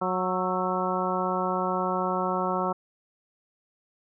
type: harmonic tone with a mistuned harmonic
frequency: 183.7 Hz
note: F#3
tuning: 12 cents flat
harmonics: 1 / 2 / 3 / 4 / 5 / 6 / 7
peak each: -32 / -32 / -32 / -32 / -32 / -32 / -32 dBFS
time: 0.01-2.73 s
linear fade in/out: 10 ms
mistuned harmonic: 7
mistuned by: +44 cents
effects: none